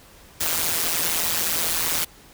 white noise with amplitude modulation, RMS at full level -20 dBFS, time 0.4-2.05 s, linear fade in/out 10 ms, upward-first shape sine, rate 165 Hz, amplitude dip 80%, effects pink hiss -49 dBFS RMS until 2.33 s

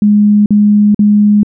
sine tone bursts, 207.7 Hz, G#3, in tune, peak -4 dBFS, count 3, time 0.02-1.432 s, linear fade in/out 2 ms, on 440 ms, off 46 ms, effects none

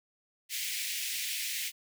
pink high-pass noise, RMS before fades -35 dBFS, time 0.49-1.72 s, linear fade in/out 50 ms, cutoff 2000 Hz, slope 48 dB/octave, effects none

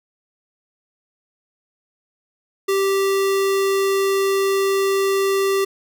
square tone, 390.8 Hz, G4, 5 cents flat, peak -17 dBFS, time 2.68-5.65 s, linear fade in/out 10 ms, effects none

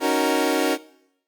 25% pulse chord, D# minor seventh, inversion third, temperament equal, 277.2 / 311.1 / 370 / 466.2 Hz, C#4 / D#4 / F#4 / A#4, 0 / 0 / 0 / 0 cents, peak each -21 dBFS, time 0-0.78 s, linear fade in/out 50 ms, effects noise-tail reverb RT60 0.8 s tail -20 dB re dry + Opus 48 kbps

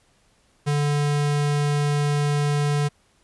square tone, 145.9 Hz, D3, 11 cents flat, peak -20 dBFS, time 0.66-2.89 s, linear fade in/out 20 ms, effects pink hiss -62 dBFS RMS until 3.23 s + resampled to 24000 Hz

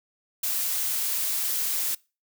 blue noise, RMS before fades -27 dBFS, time 0.43-1.95 s, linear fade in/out 5 ms, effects noise-tail reverb RT60 0.3 s tail -24 dB re dry

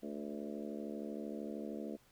harmonic tone with a mistuned harmonic, 73 Hz, D2, 10 cents flat, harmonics 3 / 4 / 5 / 6 / 7 / 8 / 9, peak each -44 / -46 / -48 / -50 / -51 / -52 / -53 dBFS, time 0.02-1.97 s, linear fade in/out 20 ms, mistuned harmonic 7, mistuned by -27 cents, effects pink hiss -68 dBFS RMS until 2.11 s

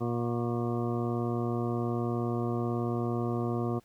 harmonic tone with a mistuned harmonic, 118.8 Hz, A#2, 33 cents sharp, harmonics 1 / 2 / 3 / 4 / 5 / 6 / 8 / 9 / 10, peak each -32 / -33 / -34 / -39 / -45 / -40 / -50 / -43 / -45 dBFS, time 0-3.8 s, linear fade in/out 20 ms, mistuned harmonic 9, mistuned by +33 cents, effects pink hiss -65 dBFS RMS until 3.84 s

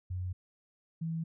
sine tone pair in turn, 91.1 / 163.5 Hz, F#2 / E3, -26 / -14 cents, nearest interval minor seventh, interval 1012 cents, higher second, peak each -33 / -32 dBFS, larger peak second, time 0.1-0.33 / 1.01-1.24 s, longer neither, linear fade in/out 10 ms, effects none

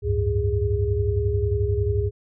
sine tone cluster, 70.6 / 93.9 / 105.1 / 410.7 Hz, C#2 / F#2 / G#2 / G#4, +32 / +26 / +21 / -19 cents, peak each -25 dBFS, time 0.02-2.11 s, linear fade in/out 50 ms, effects none

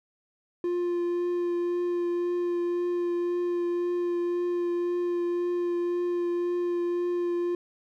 triangle tone with vibrato, 350 Hz, F4, 4 cents sharp, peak -23 dBFS, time 0.64-7.55 s, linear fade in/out 2 ms, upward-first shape triangle, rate 1.9 Hz, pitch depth 13 cents each way, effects none

